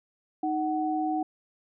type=tone pair together; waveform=sine; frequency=311.1 / 747 Hz; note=D#4 / F#5; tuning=0 / +16 cents; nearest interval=octave + minor third; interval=1516 cents; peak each=-28 dBFS; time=0.43-1.23 s; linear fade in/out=5 ms; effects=none